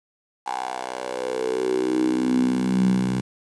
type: tone with high-pass filter sweep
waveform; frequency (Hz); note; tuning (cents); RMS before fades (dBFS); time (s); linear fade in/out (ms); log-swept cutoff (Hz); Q
10% pulse; 63.2; B1; +41; -23; 0.46-3.21; 10; 830 to 150; 7.5
effects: resampled to 22050 Hz + 8-bit